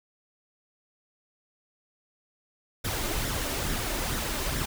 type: noise with flanger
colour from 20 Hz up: pink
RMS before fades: -30 dBFS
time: 2.84-4.66 s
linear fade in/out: 10 ms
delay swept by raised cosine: 0.54 to 3.34 ms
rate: 2.3 Hz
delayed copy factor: +0.5
effects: none